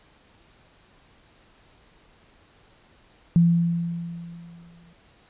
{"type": "tone with exponential decay", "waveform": "sine", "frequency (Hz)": 170, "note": "F3", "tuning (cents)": -46, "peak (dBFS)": -12, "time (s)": [3.36, 4.93], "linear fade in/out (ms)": 0, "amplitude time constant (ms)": 340, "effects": ["pink hiss -57 dBFS RMS until 5.29 s", "resampled to 8000 Hz"]}